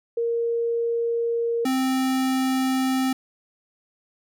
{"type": "tone pair in turn", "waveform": ["sine", "square"], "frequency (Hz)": [466.2, 261.6], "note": ["A#4", "C4"], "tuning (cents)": [0, 0], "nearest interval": "minor seventh", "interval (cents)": 1000, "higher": "first", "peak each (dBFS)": -21, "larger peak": "neither", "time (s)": [[0.17, 1.65], [1.65, 3.13]], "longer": "neither", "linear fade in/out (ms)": 5, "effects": []}